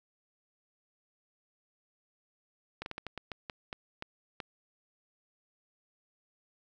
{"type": "slowing click train", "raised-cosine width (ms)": 0.3, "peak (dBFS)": -22, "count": 11, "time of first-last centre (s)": [2.82, 4.402], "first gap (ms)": 41, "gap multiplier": 1.28, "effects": []}